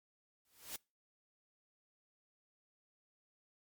white noise with exponential growth, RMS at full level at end -41 dBFS, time 0.45-0.76 s, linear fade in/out 2 ms, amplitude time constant 67 ms, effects noise-tail reverb RT60 0.3 s tail -26 dB re dry + MP3 96 kbps

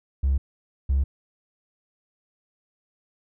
triangle tone pair in turn, 67.8 / 68.11 Hz, C#2 / C#2, -38 / -30 cents, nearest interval unison, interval 8 cents, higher second, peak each -15 dBFS, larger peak neither, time 0.23-0.38 / 0.89-1.04 s, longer neither, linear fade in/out 10 ms, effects tanh soft clip ceiling -15 dBFS

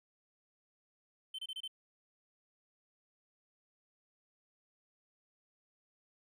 triangle tone bursts, 3083 Hz, G7, 29 cents flat, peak -38 dBFS, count 5, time 1.34-1.678 s, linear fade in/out 5 ms, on 46 ms, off 27 ms, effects none

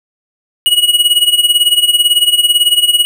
square tone with tremolo, 2908 Hz, F#7, 31 cents flat, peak -5 dBFS, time 0.66-3.05 s, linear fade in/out 0 ms, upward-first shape sine, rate 18 Hz, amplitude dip 80%, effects none

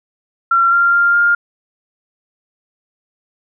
sine tone with pitch steps, 1366 / 1388 / 1396 / 1407 Hz, F6 / F6 / F6 / F6, -39 / -11 / -1 / +12 cents, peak -9 dBFS, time 0.51-1.35 s, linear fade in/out 5 ms, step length 210 ms, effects none

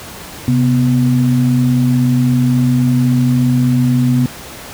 sine tone pair together, 130.81 / 247.1 Hz, C3 / B3, 0 / +1 cents, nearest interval major seventh, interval 1101 cents, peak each -12 dBFS, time 0.48-4.26 s, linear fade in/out 0 ms, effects pink hiss -31 dBFS RMS until 4.73 s + high-pass 60 Hz 12 dB/octave

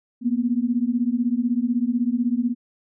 sine beating tone pair, 233.1 / 249.1 Hz, A#3 / B3, 0 / +15 cents, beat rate 16 Hz, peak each -22 dBFS, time 0.21-2.55 s, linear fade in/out 50 ms, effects none

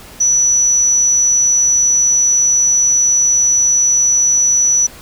sine tone, 5920 Hz, F#8, in tune, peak -9 dBFS, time 0.2-4.87 s, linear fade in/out 10 ms, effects pink hiss -37 dBFS RMS until 5.01 s

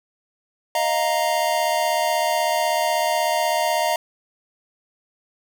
square chord, Eb suspended second, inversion none, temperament equal, 622.3 / 698.5 / 932.3 Hz, Eb5 / F5 / Bb5, 0 / 0 / 0 cents, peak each -24 dBFS, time 0.75-3.96 s, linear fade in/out 2 ms, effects none

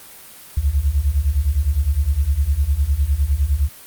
sine beating tone pair, 65.41 / 75.21 Hz, C2 / D2, 0 / +42 cents, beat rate 9.8 Hz, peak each -19 / -17 dBFS, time 0.57-3.69 s, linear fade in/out 5 ms, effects white hiss -41 dBFS RMS until 3.86 s + Opus 32 kbps

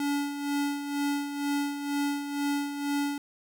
square tone with tremolo, 285.8 Hz, D4, 47 cents flat, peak -26 dBFS, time 0-3.18 s, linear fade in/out 2 ms, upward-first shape sine, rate 2.1 Hz, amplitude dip 60%, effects 11-bit

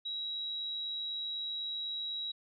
sine tone, 3864 Hz, B7, 39 cents flat, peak -35 dBFS, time 0.05-2.32 s, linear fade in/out 10 ms, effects none

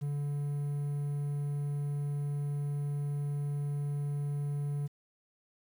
triangle tone, 144.2 Hz, D3, 31 cents flat, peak -29 dBFS, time 0.01-4.88 s, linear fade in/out 20 ms, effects 10-bit

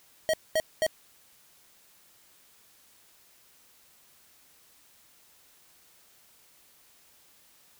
square tone bursts, 634 Hz, D#5, 32 cents sharp, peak -23 dBFS, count 3, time 0.29-0.865 s, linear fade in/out 0 ms, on 45 ms, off 220 ms, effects white hiss -60 dBFS RMS until 7.79 s

